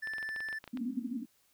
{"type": "tone", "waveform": "triangle", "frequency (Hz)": 1760, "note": "A6", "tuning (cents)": 0, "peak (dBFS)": -34, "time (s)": [0.02, 0.59], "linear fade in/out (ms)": 10}
{"type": "clicks", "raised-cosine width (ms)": 0.3, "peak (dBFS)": -30, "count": 12, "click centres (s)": [0.073, 0.136, 0.183, 0.228, 0.29, 0.362, 0.405, 0.487, 0.528, 0.641, 0.677, 0.773]}
{"type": "band-pass noise", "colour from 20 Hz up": "white", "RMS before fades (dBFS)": -37, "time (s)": [0.73, 1.26], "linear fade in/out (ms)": 10, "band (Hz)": [220, 270], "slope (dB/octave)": 96}
{"effects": ["white hiss -70 dBFS RMS until 1.53 s"]}